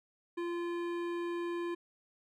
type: tone with hard clipping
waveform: triangle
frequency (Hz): 344.8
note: F4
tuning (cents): -22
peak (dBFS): -36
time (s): 0.37-1.75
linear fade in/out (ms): 10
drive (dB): 18
effects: none